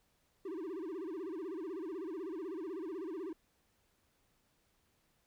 triangle tone with vibrato, 350 Hz, F4, 4 cents sharp, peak -37 dBFS, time 0.45-3.33 s, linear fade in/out 5 ms, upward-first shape sine, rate 16 Hz, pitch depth 230 cents each way, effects pink hiss -75 dBFS RMS until 5.26 s

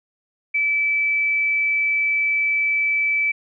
sine tone, 2310 Hz, D7, 29 cents flat, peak -17 dBFS, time 0.54-3.32 s, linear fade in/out 10 ms, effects none

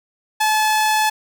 sawtooth tone, 862 Hz, A5, 36 cents flat, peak -11 dBFS, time 0.4-1.1 s, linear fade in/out 10 ms, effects none

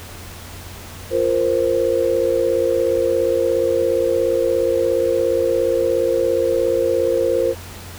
sine chord, F suspended fourth, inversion none, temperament equal, 349.2 / 466.2 / 523.3 Hz, F4 / Bb4 / C5, 0 / 0 / 0 cents, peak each -22 / -19 / -18 dBFS, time 1.1-7.55 s, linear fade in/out 50 ms, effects added 88 Hz sine -37 dBFS peak until 7.98 s + pink hiss -37 dBFS RMS until 7.98 s

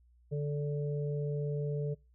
harmonic tone, 146 Hz, D3, 10 cents flat, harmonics 1 / 3 / 4, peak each -32 / -37 / -45 dBFS, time 0.31-1.95 s, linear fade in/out 20 ms, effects noise-tail reverb RT60 0.3 s tail -26 dB re dry + added 60 Hz sine -61 dBFS peak until 2.14 s

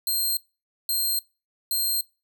10% pulse tone bursts, 4186 Hz, C8, in tune, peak -16 dBFS, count 3, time 0.07-2.01 s, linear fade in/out 2 ms, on 300 ms, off 520 ms, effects noise-tail reverb RT60 0.3 s tail -24 dB re dry

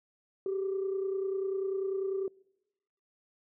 sine tone pair together, 385.2 / 415.3 Hz, G4 / G#4, -30 / 0 cents, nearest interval minor second, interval 130 cents, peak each -29 / -38 dBFS, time 0.46-2.28 s, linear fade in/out 2 ms, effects noise-tail reverb RT60 1.0 s tail -26 dB re dry + tanh soft clip ceiling -25 dBFS

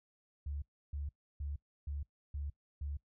sine tone bursts, 71.8 Hz, D2, 39 cents flat, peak -37 dBFS, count 6, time 0.46-2.97 s, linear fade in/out 5 ms, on 160 ms, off 310 ms, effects noise-tail reverb RT60 0.1 s tail -21 dB re dry

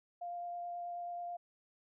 sine tone with vibrato, 699 Hz, F5, 1 cent sharp, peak -39 dBFS, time 0.21-1.37 s, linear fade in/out 10 ms, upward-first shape sine, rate 9.3 Hz, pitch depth 8 cents each way, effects none

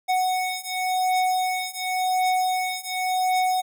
square beating tone pair, 740 / 740.91 Hz, F#5 / F#5, 0 / +2 cents, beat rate 0.91 Hz, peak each -26 / -25 dBFS, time 0.08-3.62 s, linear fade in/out 20 ms, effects none

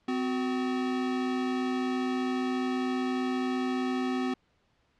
square tone pair together, 255.7 / 370.6 Hz, C4 / F#4, -40 / +3 cents, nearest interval tritone, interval 643 cents, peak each -29 / -35 dBFS, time 0.08-4.34 s, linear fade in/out 5 ms, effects pink hiss -70 dBFS RMS until 4.99 s + low-pass 4000 Hz 12 dB/octave

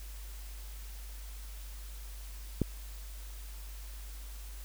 click, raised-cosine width 3 ms, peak -14 dBFS, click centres 2.617 s, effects added 50 Hz sine -42 dBFS peak until 4.64 s + white hiss -53 dBFS RMS until 4.64 s

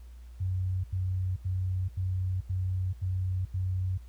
sine tone bursts, 92.9 Hz, F#2, 7 cents sharp, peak -27 dBFS, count 7, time 0.4-3.978 s, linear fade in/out 10 ms, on 440 ms, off 83 ms, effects added 60 Hz sine -44 dBFS peak until 4.08 s + pink hiss -65 dBFS RMS until 4.08 s

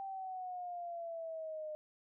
sine exponential sweep, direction down, 784 to 609 Hz, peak -40 dBFS, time 0-1.75 s, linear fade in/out 0 ms, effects none

